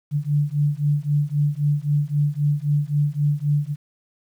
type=beating tone pair; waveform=sine; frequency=144.5 / 148.3 Hz; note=D3 / D3; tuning=-28 / +17 cents; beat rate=3.8 Hz; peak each=-21 dBFS; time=0.11-3.76 s; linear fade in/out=50 ms; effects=9-bit